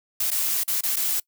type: noise with dropouts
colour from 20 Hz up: blue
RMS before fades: -24 dBFS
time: 0.2-1.2 s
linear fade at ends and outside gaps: 5 ms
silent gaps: 0.305-0.314 / 0.636-0.678 / 0.809-0.834 / 0.96-0.966 s
effects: noise-tail reverb RT60 0.1 s tail -24 dB re dry